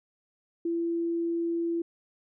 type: tone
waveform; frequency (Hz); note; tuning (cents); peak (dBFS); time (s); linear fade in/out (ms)
sine; 337; E4; +38; -26; 0.65-1.82; 5
effects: none